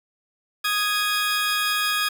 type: tone pair together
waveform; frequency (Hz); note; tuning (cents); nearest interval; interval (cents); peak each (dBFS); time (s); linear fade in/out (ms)
20% pulse; 1242.1 / 1658; D#6 / G#6; -3 / -3; perfect fourth; 500; -19; 0.64-2.09; 10
effects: 7-bit

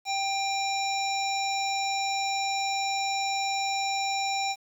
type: harmonic tone with a mistuned harmonic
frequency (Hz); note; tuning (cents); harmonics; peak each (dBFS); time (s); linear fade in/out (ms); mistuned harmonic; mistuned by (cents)
784; G5; 0; 1 / 3 / 5 / 7 / 9; -28 / -33 / -35 / -36 / -38; 0.05-4.56; 50; 3; +30
effects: 9-bit

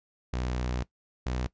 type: tone pair in turn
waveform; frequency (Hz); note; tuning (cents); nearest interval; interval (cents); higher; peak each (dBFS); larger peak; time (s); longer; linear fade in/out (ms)
sawtooth; 61.9 / 62.4; B1 / B1; +5 / +19; unison; 14; second; -25 / -25; neither; 0.33-0.83 / 1.26-1.47; first; 5
effects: noise-tail reverb RT60 0.1 s tail -19 dB re dry + resampled to 16000 Hz

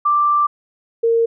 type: tone pair in turn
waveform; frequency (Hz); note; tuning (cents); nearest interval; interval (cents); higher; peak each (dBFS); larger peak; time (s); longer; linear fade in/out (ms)
sine; 1177 / 460.1; D6 / A#4; +3 / -23; octave + major third; 1626; first; -12; neither; 0.05-0.47 / 1.03-1.26; first; 10
effects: none

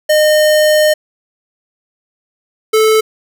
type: tone pair in turn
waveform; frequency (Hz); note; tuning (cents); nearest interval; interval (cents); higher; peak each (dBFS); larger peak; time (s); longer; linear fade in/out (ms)
square; 611 / 436.7; D#5 / A4; -32 / -13; tritone; 581; first; -8; neither; 0.09-0.94 / 2.73-3.01; first; 10
effects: none

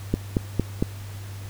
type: click train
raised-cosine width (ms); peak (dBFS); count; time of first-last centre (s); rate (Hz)
3; -7; 4; 0.14-0.825; 4.38
effects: added 99 Hz sine -34 dBFS peak until 1.49 s + pink hiss -45 dBFS RMS until 1.49 s

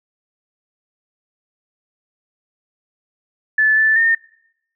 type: tone with pitch steps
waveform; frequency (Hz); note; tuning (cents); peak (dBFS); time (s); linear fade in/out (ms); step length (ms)
sine; 1740 / 1756 / 1823; A6 / A6 / A#6; -20 / -4 / -39; -11; 3.58-4.15; 5; 190
effects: noise-tail reverb RT60 0.8 s tail -24 dB re dry

